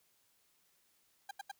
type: tone bursts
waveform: 30% pulse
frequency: 800 Hz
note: G5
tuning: 35 cents sharp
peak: -38 dBFS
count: 3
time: 1.29-1.515 s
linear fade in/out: 5 ms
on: 21 ms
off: 81 ms
effects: white hiss -73 dBFS RMS until 1.59 s